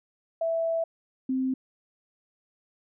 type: tone pair in turn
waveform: sine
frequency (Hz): 659.3 / 260.9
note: E5 / C4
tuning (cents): 0 / -5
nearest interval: octave + major third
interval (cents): 1605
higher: first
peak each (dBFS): -24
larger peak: neither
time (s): 0.41-0.84 / 1.29-1.54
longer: first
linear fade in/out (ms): 5
effects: none